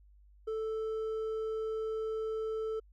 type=tone with hard clipping; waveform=sine; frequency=440 Hz; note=A4; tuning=in tune; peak=-34 dBFS; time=0.47-2.8 s; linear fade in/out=10 ms; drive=4 dB; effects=added 50 Hz sine -57 dBFS peak until 2.92 s